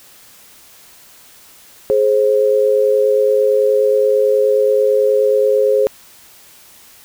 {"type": "tone pair together", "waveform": "sine", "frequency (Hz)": [420.7, 530], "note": ["G#4", "C5"], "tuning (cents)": [22, 22], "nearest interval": "major third", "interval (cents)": 400, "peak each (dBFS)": -13, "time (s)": [1.9, 5.87], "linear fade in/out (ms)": 0, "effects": ["white hiss -44 dBFS RMS until 7.04 s"]}